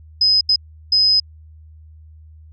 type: tone bursts at uneven times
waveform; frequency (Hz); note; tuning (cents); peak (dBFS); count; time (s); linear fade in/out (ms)
sine; 5050; D#8; +25; -11; 3; 0.21-0.41 / 0.49-0.56 / 0.92-1.2; 5
effects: added 78 Hz sine -40 dBFS peak until 2.52 s